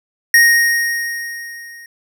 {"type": "tone with level ramp", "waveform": "square", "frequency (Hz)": 1866, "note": "A#6", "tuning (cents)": 1, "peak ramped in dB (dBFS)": [-6, -36], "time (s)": [0.34, 1.86], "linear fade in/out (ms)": 2, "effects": []}